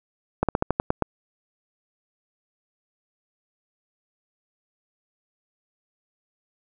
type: slowing click train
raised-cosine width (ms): 1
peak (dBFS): -6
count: 8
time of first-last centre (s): 0.43-1.023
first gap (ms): 57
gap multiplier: 1.13
effects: none